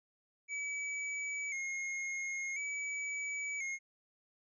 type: tone with vibrato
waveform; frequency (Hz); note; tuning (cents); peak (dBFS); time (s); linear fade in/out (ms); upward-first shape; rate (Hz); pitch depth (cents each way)
square; 2217; C#7; 0; -37; 0.48-3.79; 50; square; 0.48; 54
effects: resampled to 22050 Hz